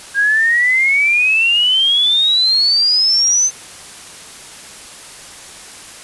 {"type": "exponential sweep", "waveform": "sine", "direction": "up", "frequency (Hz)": [1607, 6230], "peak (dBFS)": -10, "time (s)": [0.14, 3.51], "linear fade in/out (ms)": 50, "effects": ["white hiss -35 dBFS RMS until 6.03 s", "resampled to 24000 Hz"]}